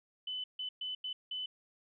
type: tone bursts at uneven times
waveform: sine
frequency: 3014 Hz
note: F#7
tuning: 31 cents sharp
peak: -36 dBFS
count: 5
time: 0.27-0.44 / 0.59-0.69 / 0.81-0.95 / 1.04-1.13 / 1.31-1.46 s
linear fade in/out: 5 ms
effects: none